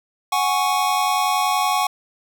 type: chord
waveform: square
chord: F# suspended second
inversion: none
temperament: equal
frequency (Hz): 740 / 830.6 / 1108.7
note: F#5 / G#5 / C#6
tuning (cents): 0 / 0 / 0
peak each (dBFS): -23 / -23 / -22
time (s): 0.32-1.87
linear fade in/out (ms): 5
effects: none